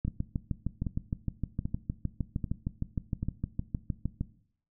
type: two click trains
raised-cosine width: 5 ms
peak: -18 / -19 dBFS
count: 28 / 5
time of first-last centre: 0.05-4.21 / 0.08-3.23 s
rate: 6.49 / 1.27 Hz
effects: noise-tail reverb RT60 0.6 s tail -17 dB re dry